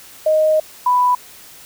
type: tone pair in turn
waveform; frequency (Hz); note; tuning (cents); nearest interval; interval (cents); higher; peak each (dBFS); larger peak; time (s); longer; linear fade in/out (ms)
sine; 622.3 / 991; D#5 / B5; 0 / +6; minor sixth; 806; second; -11; neither; 0.26-0.6 / 0.86-1.15; first; 5
effects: white hiss -41 dBFS RMS until 1.65 s